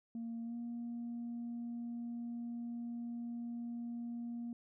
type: tone with pitch glide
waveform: sine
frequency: 230.9 to 236.4 Hz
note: A#3 to A#3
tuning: -16 to +24 cents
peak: -38 dBFS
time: 0.15-4.53 s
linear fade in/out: 2 ms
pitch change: +40 cents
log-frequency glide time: 0.44-0.55 s
effects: tanh soft clip ceiling -37 dBFS